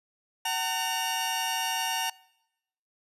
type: tone cluster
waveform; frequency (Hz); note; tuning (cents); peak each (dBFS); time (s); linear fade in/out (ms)
sawtooth; 753 / 905 / 2837; F#5 / A5 / F7; +30 / +48 / +27; -30 / -27 / -28; 0.45-2.1; 5
effects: noise-tail reverb RT60 0.9 s tail -24 dB re dry + resampled to 32000 Hz